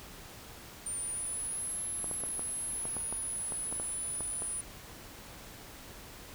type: exponential two-way sweep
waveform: sine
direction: up then down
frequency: 9090 to 11010 to 9720 Hz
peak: -34 dBFS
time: 0.86-4.61 s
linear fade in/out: 5 ms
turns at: 1.8 s
type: clicks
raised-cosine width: 1 ms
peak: -26 dBFS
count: 12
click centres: 2.043 / 2.113 / 2.237 / 2.394 / 2.854 / 2.967 / 3.126 / 3.522 / 3.726 / 3.799 / 4.207 / 4.421 s
effects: pink hiss -49 dBFS RMS until 6.34 s